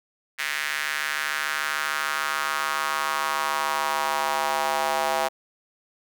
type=tone with high-pass filter sweep; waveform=square; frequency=73.42 Hz; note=D2; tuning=in tune; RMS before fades=-26 dBFS; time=0.38-5.29 s; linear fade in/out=20 ms; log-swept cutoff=1900 to 730 Hz; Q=2.6; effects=none